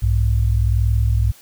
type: tone pair together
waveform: sine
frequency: 62.41 / 103.83 Hz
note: B1 / G#2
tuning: +19 / 0 cents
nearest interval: major sixth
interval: 881 cents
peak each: -16 / -17 dBFS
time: 0.02-1.32 s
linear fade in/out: 10 ms
effects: white hiss -47 dBFS RMS until 1.41 s